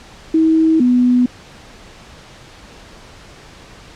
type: tone pair in turn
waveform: sine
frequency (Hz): 320.5 / 247.5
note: E4 / B3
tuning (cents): -49 / +4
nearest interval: major third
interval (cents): 447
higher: first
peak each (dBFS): -9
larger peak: neither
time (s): 0.34-0.8 / 0.8-1.26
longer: neither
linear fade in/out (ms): 5
effects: pink hiss -40 dBFS RMS until 3.95 s + low-pass 6000 Hz 12 dB/octave